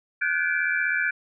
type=tone cluster; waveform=sine; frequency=1457 / 1533 / 1706 / 2337 Hz; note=F#6 / G6 / G#6 / D7; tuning=-27 / -39 / +46 / -9 cents; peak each=-28 / -26 / -27 / -29 dBFS; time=0.21-1.11 s; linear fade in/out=10 ms; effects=none